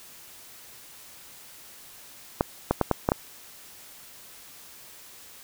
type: clicks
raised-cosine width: 1 ms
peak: -6 dBFS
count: 6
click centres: 2.409 / 2.71 / 2.813 / 2.913 / 3.089 / 3.119 s
effects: white hiss -48 dBFS RMS until 5.43 s